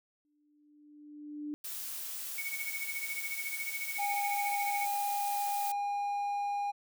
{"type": "tone with exponential growth", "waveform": "sine", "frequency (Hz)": 296.6, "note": "D4", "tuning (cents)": 17, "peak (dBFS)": -34, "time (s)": [0.25, 1.54], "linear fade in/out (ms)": 0, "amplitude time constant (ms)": 280}
{"type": "noise", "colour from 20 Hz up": "blue", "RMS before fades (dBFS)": -40, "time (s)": [1.64, 5.72], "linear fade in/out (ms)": 5}
{"type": "tone with tremolo", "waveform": "sine", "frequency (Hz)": 2226, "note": "C#7", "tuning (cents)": 7, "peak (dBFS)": -33, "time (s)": [2.38, 4.86], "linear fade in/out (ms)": 0, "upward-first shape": "triangle", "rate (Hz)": 14, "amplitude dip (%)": 95}
{"type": "tone", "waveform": "triangle", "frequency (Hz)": 812, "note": "G#5", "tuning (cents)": -39, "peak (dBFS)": -29, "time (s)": [3.98, 6.72], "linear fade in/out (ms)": 20}
{"effects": []}